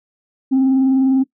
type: tone with vibrato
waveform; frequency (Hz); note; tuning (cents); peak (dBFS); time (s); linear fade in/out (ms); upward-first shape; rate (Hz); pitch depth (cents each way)
sine; 264.8; C4; +21; -9; 0.51-1.24; 20; sine; 20; 36
effects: noise-tail reverb RT60 0.1 s tail -19 dB re dry + tanh soft clip ceiling -9 dBFS